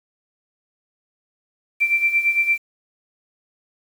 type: tone with tremolo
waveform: sine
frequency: 2349 Hz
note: D7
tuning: in tune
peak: -13 dBFS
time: 1.8-2.58 s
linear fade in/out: 20 ms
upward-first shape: sine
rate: 8.8 Hz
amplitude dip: 70%
effects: 7-bit